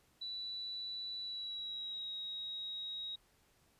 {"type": "tone with pitch glide", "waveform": "sine", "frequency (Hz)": [3957, 3798], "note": ["B7", "A#7"], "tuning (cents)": [3, 32], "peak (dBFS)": -40, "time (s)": [0.21, 3.16], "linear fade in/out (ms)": 10, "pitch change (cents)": -71, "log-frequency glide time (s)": [1.2, 2.12], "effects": ["pink hiss -71 dBFS RMS until 3.79 s", "resampled to 32000 Hz"]}